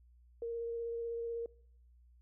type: tone with vibrato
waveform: sine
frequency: 465.4 Hz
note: A#4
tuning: 3 cents flat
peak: -36 dBFS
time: 0.42-1.46 s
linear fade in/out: 2 ms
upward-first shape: square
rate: 16 Hz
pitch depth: 9 cents each way
effects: noise-tail reverb RT60 0.6 s tail -23 dB re dry + added 60 Hz sine -60 dBFS peak until 2.21 s